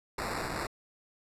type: noise with sample-and-hold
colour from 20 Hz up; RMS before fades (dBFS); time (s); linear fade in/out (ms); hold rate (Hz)
violet; -35; 0.18-0.67; 5; 3150
effects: low-pass 12000 Hz 12 dB/octave